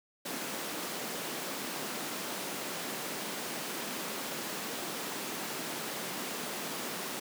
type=high-pass noise; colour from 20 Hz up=pink; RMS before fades=-38 dBFS; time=0.25-7.2 s; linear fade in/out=10 ms; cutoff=190 Hz; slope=24 dB/octave; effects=none